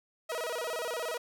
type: tone with vibrato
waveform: sawtooth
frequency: 554.4 Hz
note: C#5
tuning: in tune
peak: -29 dBFS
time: 0.29-1.18 s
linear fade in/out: 10 ms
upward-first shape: square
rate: 17 Hz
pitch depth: 250 cents each way
effects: none